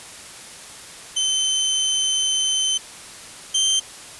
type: tone pair in turn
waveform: 25% pulse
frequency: 3075 / 3125 Hz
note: G7 / G7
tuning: -34 / -6 cents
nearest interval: unison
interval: 28 cents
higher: second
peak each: -15 / -13 dBFS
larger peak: second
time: 1.16-2.78 / 3.54-3.8 s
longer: first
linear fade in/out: 10 ms
effects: white hiss -39 dBFS RMS until 4.19 s + resampled to 24000 Hz